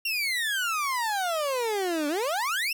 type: exponential two-way sweep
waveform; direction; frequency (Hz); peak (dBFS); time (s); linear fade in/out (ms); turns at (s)
30% pulse; down then up; 2794 to 284.5 to 2794; -23; 0.05-2.73; 5; 2.08
effects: 10-bit